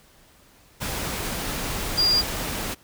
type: tone in noise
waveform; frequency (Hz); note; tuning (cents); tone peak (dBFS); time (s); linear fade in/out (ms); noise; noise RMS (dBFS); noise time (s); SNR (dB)
sine; 4805; D8; +39; -17; 1.97-2.22; 20; pink; -29; 0.8-2.75; +9
effects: pink hiss -55 dBFS RMS until 2.83 s